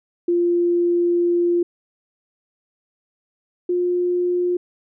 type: tone pair in turn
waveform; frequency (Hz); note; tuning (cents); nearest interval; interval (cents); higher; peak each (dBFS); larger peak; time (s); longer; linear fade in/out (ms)
sine; 347.4 / 355.5; F4 / F4; -9 / +31; unison; 40; second; -15 / -17; first; 0.28-1.63 / 3.69-4.57; first; 5
effects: none